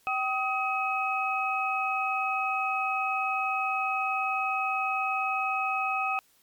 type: tone cluster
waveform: sine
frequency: 770 / 1259 / 2551 Hz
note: G5 / D#6 / D#7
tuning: -31 / +20 / +43 cents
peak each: -30 dBFS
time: 0.07-6.19 s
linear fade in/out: 0 ms
effects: white hiss -64 dBFS RMS until 6.42 s + MP3 96 kbps